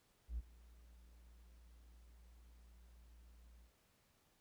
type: tone with ADSR envelope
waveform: triangle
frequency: 58.27 Hz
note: A#1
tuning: in tune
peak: -34 dBFS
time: 0.28-3.73 s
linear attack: 100 ms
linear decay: 31 ms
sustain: -24 dB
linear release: 120 ms
effects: tanh soft clip ceiling -36 dBFS + pink hiss -75 dBFS RMS until 4.4 s